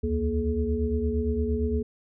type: tone cluster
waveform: sine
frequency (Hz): 71.1 / 79.8 / 235.3 / 426.1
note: C#2 / D#2 / A#3 / G#4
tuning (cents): +45 / +44 / +16 / +44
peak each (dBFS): -29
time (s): 0.03-1.83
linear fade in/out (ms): 10
effects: none